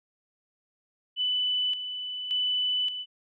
sine tone with tremolo, 2991 Hz, F#7, 18 cents sharp, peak -24 dBFS, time 1.16-3.06 s, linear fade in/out 50 ms, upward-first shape square, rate 0.87 Hz, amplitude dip 60%, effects none

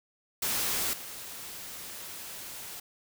white noise with level steps, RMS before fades -30 / -42 dBFS, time 0.42-2.8 s, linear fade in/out 5 ms, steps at 0.93 s, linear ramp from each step 5 ms, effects none

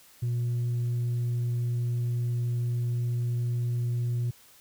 sine tone, 120.4 Hz, B2, 44 cents flat, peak -23 dBFS, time 0.22-4.31 s, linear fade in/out 10 ms, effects tanh soft clip ceiling -24 dBFS + white hiss -56 dBFS RMS until 4.6 s

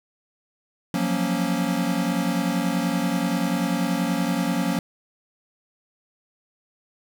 square chord, Gb major seventh, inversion third, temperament equal, 174.61 / 185 / 233.1 / 277.2 Hz, F3 / Gb3 / Bb3 / Db4, 0 / 0 / 0 / 0 cents, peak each -28 dBFS, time 0.94-4.79 s, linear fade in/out 2 ms, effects 8-bit

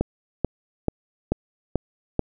click train, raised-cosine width 2 ms, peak -7 dBFS, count 6, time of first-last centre 0.01-2.193 s, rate 2.29 Hz, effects none

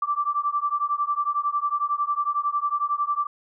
sine beating tone pair, 1164 / 1175 Hz, D6 / D6, -16 / +1 cents, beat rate 11 Hz, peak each -25 dBFS, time 0.02-3.27 s, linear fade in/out 5 ms, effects none

